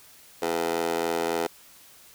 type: tone with high-pass filter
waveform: 15% pulse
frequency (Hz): 83.6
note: E2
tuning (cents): +25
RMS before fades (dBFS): -27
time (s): 0.42-1.47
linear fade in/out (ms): 5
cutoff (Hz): 490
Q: 4.7
effects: white hiss -52 dBFS RMS until 2.14 s